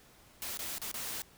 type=noise with dropouts; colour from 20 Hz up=white; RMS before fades=-39 dBFS; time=0.42-1.22 s; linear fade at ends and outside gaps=0 ms; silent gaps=0.573-0.591 / 0.782-0.817 / 0.914-0.942 s; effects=pink hiss -60 dBFS RMS until 1.37 s